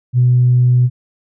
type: tone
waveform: sine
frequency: 124.1 Hz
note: B2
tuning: 9 cents sharp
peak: -7 dBFS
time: 0.13-0.9 s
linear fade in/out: 50 ms
effects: tanh soft clip ceiling -3 dBFS